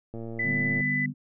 click train, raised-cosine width 2 ms, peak -25 dBFS, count 77, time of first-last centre 0.14-0.807 s, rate 114 Hz
sine tone, 1998 Hz, B6, 20 cents sharp, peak -25 dBFS, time 0.39-1.06 s, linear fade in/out 5 ms
sine chord, G major, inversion second, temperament equal, 146.83 / 196 / 246.9 Hz, D3 / G3 / B3, 0 / 0 / 0 cents, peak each -31 / -35 / -31 dBFS, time 0.43-1.14 s, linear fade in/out 50 ms
effects none

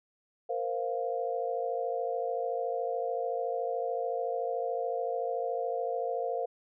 sine chord, Bb suspended second, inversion none, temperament equal with one note detuned, 466.2 / 519.9 / 698.5 Hz, Bb4 / C5 / F5, 0 / -11 / 0 cents, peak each -34 dBFS, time 0.49-6.46 s, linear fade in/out 10 ms, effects none

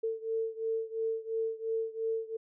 sine beating tone pair, 447.4 / 450.3 Hz, A4 / A4, +29 / +40 cents, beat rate 2.9 Hz, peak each -33 / -35 dBFS, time 0.03-2.37 s, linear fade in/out 10 ms, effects none

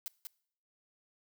blue noise with echo, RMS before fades -39 dBFS, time 0.06-0.08 s, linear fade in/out 0 ms, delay 190 ms, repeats 1, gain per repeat -4 dB, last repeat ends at 0.27 s, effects noise-tail reverb RT60 0.6 s tail -23 dB re dry

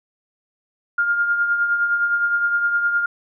sine tone with tremolo, 1409 Hz, F6, 15 cents sharp, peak -14 dBFS, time 0.98-3.06 s, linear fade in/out 5 ms, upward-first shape triangle, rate 9.7 Hz, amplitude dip 55%, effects none

